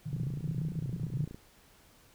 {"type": "band-pass noise", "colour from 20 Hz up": "pink", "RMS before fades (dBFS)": -35, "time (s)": [0.05, 1.26], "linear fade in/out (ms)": 20, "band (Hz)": [120, 170], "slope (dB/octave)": 96}
{"type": "click train", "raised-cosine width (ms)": 3, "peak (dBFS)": -31, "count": 36, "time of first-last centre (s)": [0.13, 1.345], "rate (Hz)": 28.8}
{"effects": ["pink hiss -61 dBFS RMS until 2.14 s"]}